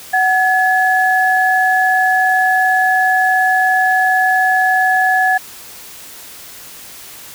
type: tone pair together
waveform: sine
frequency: 746.2 / 1704 Hz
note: F#5 / G#6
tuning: +14 / +44 cents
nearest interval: octave + major second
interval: 1430 cents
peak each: -13 dBFS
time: 0.13-5.38 s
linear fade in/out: 10 ms
effects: white hiss -35 dBFS RMS until 7.34 s